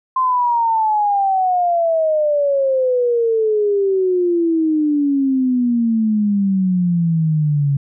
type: exponential sweep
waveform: sine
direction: down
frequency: 1046.5 to 138.6 Hz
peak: -13 dBFS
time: 0.16-7.77 s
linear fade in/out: 5 ms
effects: none